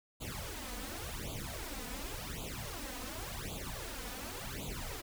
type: noise with flanger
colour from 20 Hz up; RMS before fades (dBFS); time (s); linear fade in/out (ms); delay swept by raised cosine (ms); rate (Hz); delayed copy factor
pink; -42; 0.2-5.02; 20; 0.27 to 4.07; 0.9; +1
effects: none